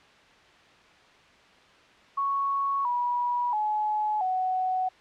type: tone with pitch steps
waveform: sine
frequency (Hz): 1108.7 / 970.8 / 850 / 744.3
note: C#6 / B5 / G#5 / F#5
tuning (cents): 0 / -30 / +40 / +10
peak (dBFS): -24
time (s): 2.17-4.89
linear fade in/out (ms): 10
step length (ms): 680
effects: white hiss -55 dBFS RMS until 5 s + low-pass 3000 Hz 12 dB/octave